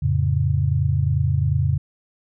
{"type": "chord", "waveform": "sine", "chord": "F augmented", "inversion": "none", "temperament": "equal", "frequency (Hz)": [87.31, 110, 138.59], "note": ["F2", "A2", "C#3"], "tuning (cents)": [0, 0, 0], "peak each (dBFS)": [-21, -23, -20], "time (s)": [0.02, 1.78], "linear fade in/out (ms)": 10, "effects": []}